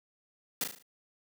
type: noise with echo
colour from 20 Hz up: white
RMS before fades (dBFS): -31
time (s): 0.61-0.64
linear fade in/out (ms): 2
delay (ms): 37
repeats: 5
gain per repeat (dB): -6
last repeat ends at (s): 0.825
effects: none